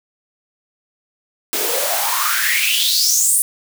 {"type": "noise with high-pass filter sweep", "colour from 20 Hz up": "white", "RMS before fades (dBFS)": -17, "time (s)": [1.53, 3.42], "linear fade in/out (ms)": 0, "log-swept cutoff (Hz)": [330, 10000], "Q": 6.6, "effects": []}